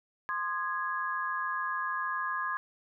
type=chord; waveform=sine; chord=Ab major; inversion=first; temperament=equal with one note detuned; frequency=1046.5 / 1219.6 / 1661.2 Hz; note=C6 / Eb6 / Ab6; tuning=0 / -35 / 0 cents; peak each=-34 / -36 / -34 dBFS; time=0.29-2.57 s; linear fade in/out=0 ms; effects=none